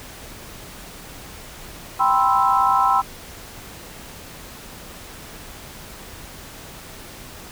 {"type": "chord", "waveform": "sine", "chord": "C major seventh", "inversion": "second", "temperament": "equal with one note detuned", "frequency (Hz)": [786.3, 987.8, 1046.5, 1318.5], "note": ["G5", "B5", "C6", "E6"], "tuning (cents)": [5, 0, 0, 0], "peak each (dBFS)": -20, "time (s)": [1.99, 3.02], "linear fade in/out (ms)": 20, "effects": ["pink hiss -39 dBFS RMS until 7.51 s"]}